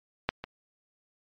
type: clicks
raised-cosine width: 0.3 ms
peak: -8 / -20 dBFS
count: 2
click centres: 0.29 / 0.44 s
effects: low-pass 4000 Hz 12 dB/octave + MP3 48 kbps